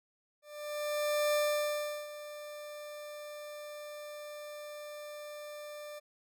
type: tone with ADSR envelope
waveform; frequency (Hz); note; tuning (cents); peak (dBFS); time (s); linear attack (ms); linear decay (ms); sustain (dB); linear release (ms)
40% pulse; 594; D5; +20; -26; 0.42-6; 920; 730; -16; 19
effects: none